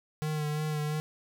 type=tone with vibrato; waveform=square; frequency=151.9 Hz; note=D#3; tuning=41 cents flat; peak=-30 dBFS; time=0.22-1 s; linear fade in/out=0 ms; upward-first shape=sine; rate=2.9 Hz; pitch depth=27 cents each way; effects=none